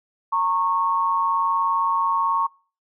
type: tone pair together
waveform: sine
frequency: 917.9 / 1099 Hz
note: A#5 / C#6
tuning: -27 / -15 cents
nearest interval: minor third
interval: 312 cents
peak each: -23 / -20 dBFS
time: 0.32-2.47 s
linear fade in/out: 10 ms
effects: noise-tail reverb RT60 0.4 s tail -26 dB re dry